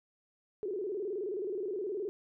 sine tone with vibrato, 393.2 Hz, G4, 5 cents sharp, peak -33 dBFS, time 0.63-2.09 s, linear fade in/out 0 ms, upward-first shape square, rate 19 Hz, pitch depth 130 cents each way, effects none

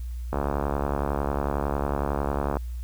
click train, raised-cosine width 1 ms, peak -12 dBFS, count 160, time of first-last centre 0.33-2.569 s, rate 71 Hz, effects added 60 Hz sine -30 dBFS peak until 2.83 s + white hiss -57 dBFS RMS until 2.83 s

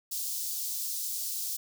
white high-pass noise, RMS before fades -34 dBFS, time 0.11-1.57 s, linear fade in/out 10 ms, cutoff 4400 Hz, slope 24 dB/octave, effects none

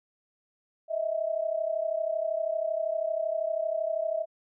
sine tone pair together, 626.6 / 659.3 Hz, D#5 / E5, +12 / 0 cents, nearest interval minor second, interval 88 cents, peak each -30 / -29 dBFS, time 0.88-4.26 s, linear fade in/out 50 ms, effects none

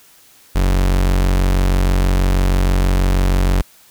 40% pulse tone, 46.25 Hz, F#1, in tune, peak -11 dBFS, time 0.55-3.62 s, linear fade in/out 10 ms, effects white hiss -48 dBFS RMS until 3.9 s

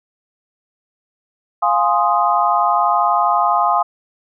sine chord, F minor seventh, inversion none, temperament equal, 698.5 / 830.6 / 1046.5 / 1244.5 Hz, F5 / Ab5 / C6 / Eb6, 0 / 0 / 0 / 0 cents, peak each -18 dBFS, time 1.62-3.83 s, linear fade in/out 10 ms, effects none

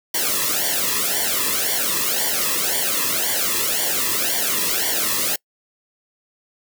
white noise with flanger, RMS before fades -21 dBFS, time 0.14-5.36 s, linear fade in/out 5 ms, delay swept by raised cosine 0.77 to 1.36 ms, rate 1.9 Hz, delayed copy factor -1, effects noise-tail reverb RT60 0.1 s tail -26 dB re dry

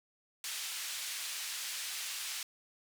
pink band-pass noise, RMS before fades -40 dBFS, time 0.44-2.43 s, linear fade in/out 2 ms, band 2500 to 12000 Hz, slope 12 dB/octave, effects none

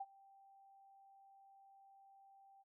sine tone with ADSR envelope, 784 Hz, G5, in tune, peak -40 dBFS, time 0-2.64 s, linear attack 8 ms, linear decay 42 ms, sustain -22 dB, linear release 32 ms, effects noise-tail reverb RT60 0.1 s tail -25 dB re dry

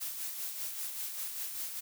blue noise with tremolo, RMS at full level -37 dBFS, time 0-1.81 s, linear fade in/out 20 ms, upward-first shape sine, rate 5.1 Hz, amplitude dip 45%, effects none

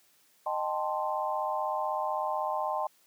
sine chord, A half-diminished seventh, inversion second, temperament equal with one note detuned, 618 / 784 / 880 / 1046.5 Hz, Eb5 / G5 / A5 / C6, -12 / 0 / 0 / 0 cents, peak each -34 dBFS, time 0.46-2.87 s, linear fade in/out 5 ms, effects white hiss -65 dBFS RMS until 3.06 s + high-pass 150 Hz 12 dB/octave

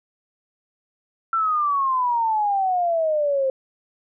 sine exponential sweep, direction down, 1354 to 523.3 Hz, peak -18 dBFS, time 1.33-3.5 s, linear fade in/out 2 ms, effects none

